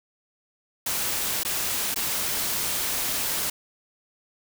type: noise with dropouts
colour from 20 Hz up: white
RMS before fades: -27 dBFS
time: 0.86-3.5 s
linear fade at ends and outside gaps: 5 ms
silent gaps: 1.434-1.449 / 1.944-1.959 s
effects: none